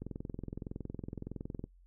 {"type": "click train", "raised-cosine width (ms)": 3, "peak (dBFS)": -27, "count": 36, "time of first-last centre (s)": [0.02, 1.64], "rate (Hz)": 21.6, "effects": ["noise-tail reverb RT60 0.1 s tail -21 dB re dry", "added 44 Hz sine -58 dBFS peak until 1.86 s"]}